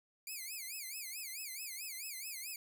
5% pulse tone with vibrato, 2300 Hz, D7, 37 cents flat, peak -33 dBFS, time 0.27-2.56 s, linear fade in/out 2 ms, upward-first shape sine, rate 4.6 Hz, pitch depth 210 cents each way, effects 12-bit

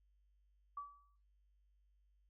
sine tone with exponential decay, 1149 Hz, D6, 38 cents flat, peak -40 dBFS, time 0.77-1.16 s, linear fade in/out 5 ms, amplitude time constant 83 ms, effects noise-tail reverb RT60 0.4 s tail -21 dB re dry + added 50 Hz sine -70 dBFS peak until 2.29 s

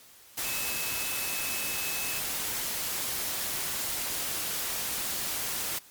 sine tone in noise, 2592 Hz, E7, 30 cents flat, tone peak -37 dBFS, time 0.44-2.2 s, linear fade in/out 10 ms, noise white, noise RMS -32 dBFS, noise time 0.37-5.79 s, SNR -8 dB, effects white hiss -54 dBFS RMS until 5.9 s + MP3 96 kbps

